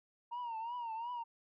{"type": "tone with vibrato", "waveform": "sine", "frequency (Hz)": 932.3, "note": "A#5", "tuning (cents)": 0, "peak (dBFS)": -36, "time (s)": [0.31, 1.24], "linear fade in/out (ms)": 20, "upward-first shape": "triangle", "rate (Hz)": 2.8, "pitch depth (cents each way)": 110, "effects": ["tanh soft clip ceiling -37 dBFS"]}